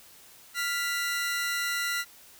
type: tone pair together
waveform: sawtooth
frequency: 1396.5 / 1975 Hz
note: F6 / B6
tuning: -1 / 0 cents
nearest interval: tritone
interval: 601 cents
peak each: -27 dBFS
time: 0.54-2.05 s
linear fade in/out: 50 ms
effects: white hiss -53 dBFS RMS until 2.39 s